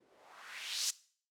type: noise with low-pass filter sweep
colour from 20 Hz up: violet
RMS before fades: -42 dBFS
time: 0-0.91 s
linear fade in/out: 10 ms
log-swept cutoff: 300 to 6600 Hz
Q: 2.1
effects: noise-tail reverb RT60 0.5 s tail -20 dB re dry